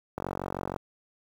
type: click train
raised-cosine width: 1 ms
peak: -17 dBFS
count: 28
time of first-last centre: 0.18-0.762 s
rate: 46.4 Hz
effects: high-pass 60 Hz 12 dB/octave + 8-bit